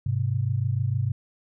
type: tone pair together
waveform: sine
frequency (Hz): 102.31 / 128.9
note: G#2 / C3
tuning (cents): -25 / -26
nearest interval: major third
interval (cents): 399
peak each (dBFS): -25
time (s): 0.06-1.12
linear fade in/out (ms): 5
effects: none